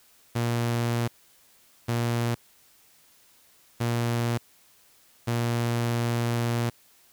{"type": "tone bursts at uneven times", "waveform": "sawtooth", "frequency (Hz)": 118.1, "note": "A#2", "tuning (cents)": 23, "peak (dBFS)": -20, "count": 4, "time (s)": [[0.35, 1.08], [1.88, 2.35], [3.8, 4.38], [5.27, 6.7]], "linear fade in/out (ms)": 10, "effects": ["white hiss -59 dBFS RMS until 7.12 s"]}